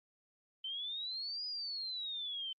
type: exponential two-way sweep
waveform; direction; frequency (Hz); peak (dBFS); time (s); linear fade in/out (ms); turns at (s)
sine; up then down; 3066 to 4978 to 3066; -38; 0.64-2.53; 5; 1.46
effects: Opus 48 kbps